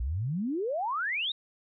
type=exponential sweep; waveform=sine; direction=up; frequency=55 to 3852 Hz; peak=-28 dBFS; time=0-1.32 s; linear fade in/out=5 ms; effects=none